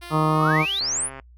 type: tone with pitch glide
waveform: 5% pulse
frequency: 347.7 to 392.5 Hz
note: F4 to G4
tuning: -8 to +2 cents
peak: -25 dBFS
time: 0.01-0.81 s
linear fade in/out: 20 ms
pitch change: +210 cents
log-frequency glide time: 0.28-0.67 s
type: harmonic tone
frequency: 155.56 Hz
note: D#3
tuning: in tune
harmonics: 1 / 2 / 3 / 4 / 5 / 6 / 7 / 8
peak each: -21 / -25 / -28 / -29 / -31 / -28 / -26 / -26 dBFS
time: 0.1-0.66 s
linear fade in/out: 50 ms
type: exponential sweep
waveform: sine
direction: up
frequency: 1046.5 to 10930 Hz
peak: -22 dBFS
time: 0.38-1.1 s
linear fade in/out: 50 ms
type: click train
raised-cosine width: 0.5 ms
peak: -23 dBFS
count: 53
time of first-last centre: 0.81-1.198 s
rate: 134 Hz
effects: noise-tail reverb RT60 0.1 s tail -25 dB re dry + added 60 Hz sine -46 dBFS peak until 1.37 s